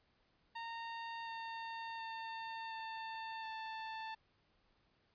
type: tone with pitch steps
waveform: sawtooth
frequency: 921 / 912 / 903.1 / 894.3 / 885.5 Hz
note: A#5 / A#5 / A5 / A5 / A5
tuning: -21 / -38 / +45 / +28 / +11 cents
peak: -39 dBFS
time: 0.55-4.15 s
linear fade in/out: 10 ms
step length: 720 ms
effects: pink hiss -75 dBFS RMS until 5.14 s + resampled to 11025 Hz